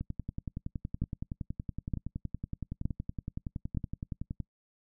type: two click trains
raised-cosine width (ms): 5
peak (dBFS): -18 / -23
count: 4 / 48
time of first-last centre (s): 1.02-3.772 / 0.01-4.403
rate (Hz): 1.09 / 10.7
effects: noise-tail reverb RT60 0.1 s tail -24 dB re dry